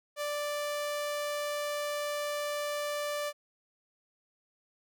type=tone; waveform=sawtooth; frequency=587.3 Hz; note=D5; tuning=in tune; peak=-28 dBFS; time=0.16-3.33 s; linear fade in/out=50 ms; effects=none